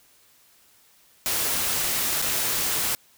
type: noise with dropouts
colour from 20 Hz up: white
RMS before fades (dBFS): -25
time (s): 1.26-2.95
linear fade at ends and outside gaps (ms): 0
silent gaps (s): 2.217-2.223
effects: white hiss -58 dBFS RMS until 3.17 s